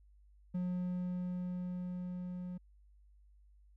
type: tone with level ramp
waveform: triangle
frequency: 180 Hz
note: F#3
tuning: 47 cents flat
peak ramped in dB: -31 to -38 dBFS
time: 0.54-2.58 s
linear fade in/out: 10 ms
effects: added 50 Hz sine -60 dBFS peak until 3.76 s